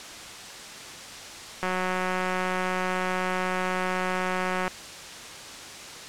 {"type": "click train", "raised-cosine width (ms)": 0.5, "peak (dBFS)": -13, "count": 562, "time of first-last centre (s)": [1.63, 4.679], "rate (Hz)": 184, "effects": ["white hiss -40 dBFS RMS until 6.08 s", "low-pass 7000 Hz 12 dB/octave"]}